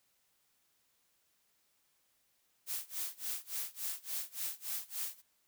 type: noise with tremolo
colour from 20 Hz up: blue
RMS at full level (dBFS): -37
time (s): 2.66-5.22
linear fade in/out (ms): 50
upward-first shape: sine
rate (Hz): 3.5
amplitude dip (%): 95
effects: white hiss -75 dBFS RMS until 5.47 s